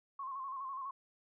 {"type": "tone with vibrato", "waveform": "sine", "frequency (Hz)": 1075, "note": "C6", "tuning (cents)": 47, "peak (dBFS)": -39, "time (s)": [0.19, 0.91], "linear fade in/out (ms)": 5, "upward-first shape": "square", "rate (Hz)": 12, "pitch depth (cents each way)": 50, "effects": []}